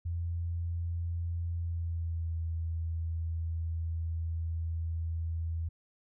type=tone with pitch glide; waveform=sine; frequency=85 to 82.25 Hz; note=F2 to E2; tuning=-46 to -3 cents; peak=-31 dBFS; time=0.05-5.69 s; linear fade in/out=10 ms; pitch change=-57 cents; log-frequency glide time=1.57-2.36 s; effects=none